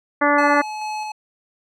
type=harmonic tone; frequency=290 Hz; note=D4; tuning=22 cents flat; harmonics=1 / 2 / 3 / 4 / 5 / 6 / 7; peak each=-21 / -20 / -21 / -20 / -23 / -23 / -25 dBFS; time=0.21-0.62 s; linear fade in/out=10 ms
type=tone with tremolo; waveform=square; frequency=855 Hz; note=A5; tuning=50 cents flat; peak=-25 dBFS; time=0.38-1.12 s; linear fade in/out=5 ms; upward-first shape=square; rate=2.3 Hz; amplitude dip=25%
effects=low-pass 7000 Hz 12 dB/octave